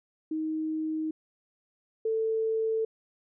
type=tone pair in turn; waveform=sine; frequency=314.1 / 444.2 Hz; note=D#4 / A4; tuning=+16 / +16 cents; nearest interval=tritone; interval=600 cents; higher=second; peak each=-28 / -25 dBFS; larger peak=second; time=0.31-1.11 / 2.05-2.85 s; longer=neither; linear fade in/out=5 ms; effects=none